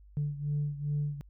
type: beating tone pair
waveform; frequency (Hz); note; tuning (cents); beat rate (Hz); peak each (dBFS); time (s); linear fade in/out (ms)
sine; 145.6 / 148.1; D3 / D3; -15 / +15; 2.5; -30 / -34; 0.17-1.21; 0
effects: tanh soft clip ceiling -24 dBFS + added 50 Hz sine -52 dBFS peak until 1.29 s